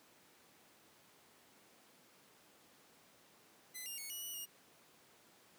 5% pulse tone with pitch steps, 2020 / 2810 / 2207 / 2925 / 2944 / 2861 Hz, B6 / F7 / C#7 / F#7 / F#7 / F7, +39 / +10 / -8 / -21 / -9 / +41 cents, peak -35 dBFS, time 3.74-4.46 s, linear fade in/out 20 ms, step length 120 ms, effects pink hiss -65 dBFS RMS until 5.58 s + high-pass 200 Hz 12 dB/octave

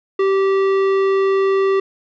sine tone with tanh clipping, 388.5 Hz, G4, 16 cents flat, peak -15 dBFS, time 0.19-1.8 s, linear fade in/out 5 ms, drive 14 dB, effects none

